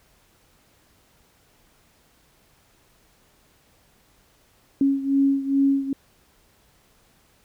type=beating tone pair; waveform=sine; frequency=274.6 / 277 Hz; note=C#4 / C#4; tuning=-16 / -1 cents; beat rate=2.4 Hz; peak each=-19 / -23 dBFS; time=4.81-5.93 s; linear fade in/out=2 ms; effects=pink hiss -60 dBFS RMS until 7.44 s